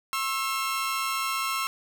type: tone cluster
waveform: sawtooth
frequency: 1077 / 1321 / 2757 Hz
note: C6 / E6 / F7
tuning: +50 / +3 / -23 cents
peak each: -26 / -26 / -34 dBFS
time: 0.13-1.67 s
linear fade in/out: 0 ms
effects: none